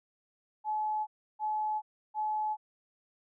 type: tone bursts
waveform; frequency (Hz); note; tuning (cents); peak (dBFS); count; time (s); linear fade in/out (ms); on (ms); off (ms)
sine; 856; A5; -48; -29; 3; 0.64-2.57; 50; 430; 320
effects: none

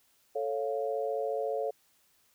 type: chord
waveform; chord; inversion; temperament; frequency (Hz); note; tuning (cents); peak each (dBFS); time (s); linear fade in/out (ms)
sine; A augmented; none; equal; 440 / 554.4 / 698.5; A4 / C#5 / E#5; 0 / 0 / 0; -33 / -33 / -36; 0.35-1.71; 10
effects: white hiss -68 dBFS RMS until 2.34 s

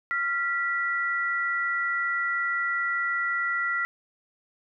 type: tone pair together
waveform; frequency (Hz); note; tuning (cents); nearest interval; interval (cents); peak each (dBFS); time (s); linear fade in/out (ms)
sine; 1382.4 / 1957; F6 / B6; -18 / -16; tritone; 602; -27; 0.11-3.85; 0
effects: none

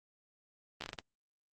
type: slowing click train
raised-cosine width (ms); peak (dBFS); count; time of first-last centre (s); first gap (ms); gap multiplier
0.2; -22; 7; 0.81-0.988; 12; 1.36
effects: Opus 24 kbps

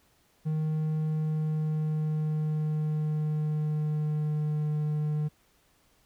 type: tone with pitch glide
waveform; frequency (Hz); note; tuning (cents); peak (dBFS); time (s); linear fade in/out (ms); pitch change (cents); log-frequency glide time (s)
triangle; 155.56 to 151.13; D#3 to D3; 0 to +50; -24; 0.45-5.29; 20; -50; 1.07-4.75
effects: pink hiss -66 dBFS RMS until 6.05 s

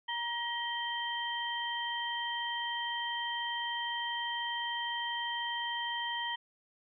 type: tone cluster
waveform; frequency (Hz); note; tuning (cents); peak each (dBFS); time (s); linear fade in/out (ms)
sine; 945 / 1898 / 3137; A#5 / A#6 / G7; +23 / +31 / +1; -37 / -38 / -37; 0.08-6.36; 10
effects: none

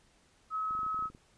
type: tone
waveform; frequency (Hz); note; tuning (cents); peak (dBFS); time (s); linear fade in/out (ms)
sine; 1283; E6; -47; -31; 0.5-1.1; 50
type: clicks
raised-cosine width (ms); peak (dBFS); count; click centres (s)
3; -39; 11; 0.709 / 0.751 / 0.791 / 0.832 / 0.864 / 0.945 / 0.991 / 1.025 / 1.057 / 1.101 / 1.149
effects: pink hiss -66 dBFS RMS until 1.37 s + resampled to 22050 Hz

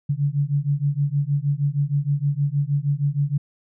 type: beating tone pair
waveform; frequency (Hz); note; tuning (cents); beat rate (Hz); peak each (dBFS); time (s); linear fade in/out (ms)
sine; 140 / 146.4; C#3 / D3; +18 / -5; 6.4; -22; 0.09-3.38; 10
effects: none

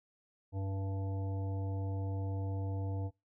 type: harmonic tone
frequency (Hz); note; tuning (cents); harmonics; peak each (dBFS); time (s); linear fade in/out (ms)
97; G2; -18; 1 / 3 / 5 / 7 / 9; -34 / -44 / -48 / -51 / -53; 0.52-3.11; 50
effects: noise-tail reverb RT60 0.2 s tail -20 dB re dry

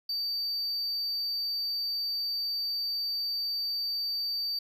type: tone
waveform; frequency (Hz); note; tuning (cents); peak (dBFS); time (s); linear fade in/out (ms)
triangle; 4618; D8; -30; -28; 0.09-4.59; 5
effects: none

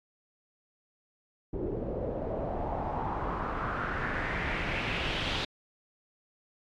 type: noise with low-pass filter sweep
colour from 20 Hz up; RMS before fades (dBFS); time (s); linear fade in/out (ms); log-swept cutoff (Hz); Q
pink; -33; 1.53-5.45; 5; 400 to 3600; 3.1
effects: AAC 64 kbps

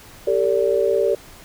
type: tone cluster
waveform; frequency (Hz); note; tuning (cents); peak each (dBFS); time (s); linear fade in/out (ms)
sine; 392.5 / 451.6 / 576; G4 / A4 / D5; +2 / +45 / -34; -20; 0.27-1.15; 5
effects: pink hiss -44 dBFS RMS until 1.44 s

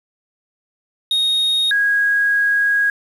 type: tone pair in turn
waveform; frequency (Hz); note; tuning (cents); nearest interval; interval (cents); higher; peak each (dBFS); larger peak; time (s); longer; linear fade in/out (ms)
triangle / sine; 3729 / 1646.3; A#7 / G#6; 0 / -16; octave + major second; 1416; first; -13; neither; 1.11-1.71 / 1.71-2.9; second; 2
effects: resampled to 32000 Hz + 7-bit

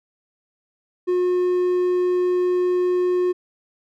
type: tone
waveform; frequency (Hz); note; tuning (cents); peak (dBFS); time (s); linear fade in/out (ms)
triangle; 360.5; F#4; -45; -15; 1.07-3.33; 20
effects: none

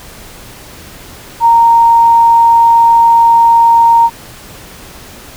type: tone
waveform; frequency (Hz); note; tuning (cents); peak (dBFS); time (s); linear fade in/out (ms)
sine; 927; A#5; -10; -3; 1.4-4.1; 50
effects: pink hiss -33 dBFS RMS until 5.36 s

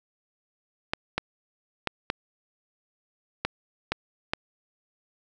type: clicks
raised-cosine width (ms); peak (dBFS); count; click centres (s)
0.3; -9; 7; 0.935 / 1.18 / 1.873 / 2.101 / 3.45 / 3.92 / 4.335
effects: none

